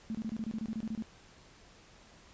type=tone bursts; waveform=sine; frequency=221 Hz; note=A3; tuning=8 cents sharp; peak=-33 dBFS; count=13; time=0.1-1.023 s; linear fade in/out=0 ms; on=47 ms; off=26 ms; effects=pink hiss -58 dBFS RMS until 2.33 s + resampled to 16000 Hz